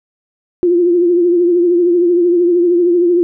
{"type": "tone with vibrato", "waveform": "sine", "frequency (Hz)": 349.3, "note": "F4", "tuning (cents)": 0, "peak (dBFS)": -8, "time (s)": [0.63, 3.23], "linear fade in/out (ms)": 0, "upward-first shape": "triangle", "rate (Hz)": 13, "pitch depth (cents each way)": 65, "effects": []}